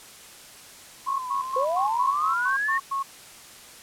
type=tone with vibrato; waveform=sine; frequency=1018 Hz; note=C6; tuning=48 cents flat; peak=-30 dBFS; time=1.06-2.5 s; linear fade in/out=10 ms; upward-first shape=triangle; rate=2.8 Hz; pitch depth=69 cents each way
type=tone bursts; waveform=sine; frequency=1094 Hz; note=C#6; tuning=23 cents flat; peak=-24 dBFS; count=9; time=1.07-3.03 s; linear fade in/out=10 ms; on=120 ms; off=110 ms
type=click train; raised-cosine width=0.2 ms; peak=-31 dBFS; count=88; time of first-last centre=1.35-2.629 s; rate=68 Hz
type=linear sweep; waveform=sine; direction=up; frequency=493.9 to 1854 Hz; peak=-23 dBFS; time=1.56-2.78 s; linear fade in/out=5 ms
effects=white hiss -46 dBFS RMS until 3.82 s + low-pass 11000 Hz 12 dB/octave